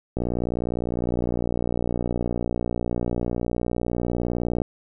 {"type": "click train", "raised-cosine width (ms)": 2, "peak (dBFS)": -12, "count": 267, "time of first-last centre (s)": [0.17, 4.618], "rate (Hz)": 59.8, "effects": []}